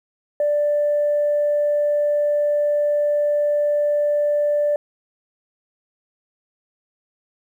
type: tone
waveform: sine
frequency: 588 Hz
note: D5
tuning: 2 cents sharp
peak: -15 dBFS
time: 0.4-4.76 s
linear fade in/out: 2 ms
effects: tanh soft clip ceiling -12 dBFS + 9-bit